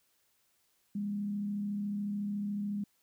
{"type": "tone with frequency modulation", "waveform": "sine", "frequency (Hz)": 204.1, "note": "G#3", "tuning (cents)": -30, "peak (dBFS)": -32, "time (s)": [0.95, 2.84], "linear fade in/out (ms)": 5, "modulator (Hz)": 33.9, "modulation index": 0.27, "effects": ["white hiss -73 dBFS RMS until 3.02 s"]}